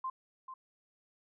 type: tone with echo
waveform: sine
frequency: 1045 Hz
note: C6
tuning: 2 cents flat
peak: -34 dBFS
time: 0.04-0.1 s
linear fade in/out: 5 ms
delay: 440 ms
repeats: 1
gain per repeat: -9 dB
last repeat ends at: 0.54 s
effects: none